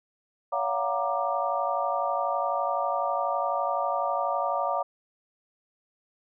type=tone cluster; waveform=sine; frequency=566 / 685 / 737 / 938 / 1184 Hz; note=C#5 / F5 / F#5 / A#5 / D6; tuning=+36 / -34 / -7 / +11 / +14 cents; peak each=-31 dBFS; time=0.52-4.83 s; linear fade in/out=10 ms; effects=none